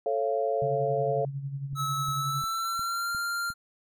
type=chord; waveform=sine; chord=A augmented; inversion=none; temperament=just; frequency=440 / 550 / 687.5 Hz; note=A4 / C#5 / E#5; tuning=0 / -14 / -27 cents; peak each=-29 dBFS; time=0.06-1.25 s; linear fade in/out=2 ms
type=tone with tremolo; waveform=sine; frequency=138.59 Hz; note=C#3; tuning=in tune; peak=-29 dBFS; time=0.62-2.42 s; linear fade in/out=0 ms; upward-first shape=sine; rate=11 Hz; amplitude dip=60%
type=click train; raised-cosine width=5 ms; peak=-33 dBFS; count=6; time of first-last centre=1.73-3.503 s; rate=2.82 Hz
type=tone with pitch glide; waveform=square; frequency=1298 to 1391.2 Hz; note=E6 to F6; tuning=-27 to -7 cents; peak=-29 dBFS; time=1.75-3.54 s; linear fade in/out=50 ms; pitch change=+120 cents; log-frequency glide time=2.13-3.13 s
effects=none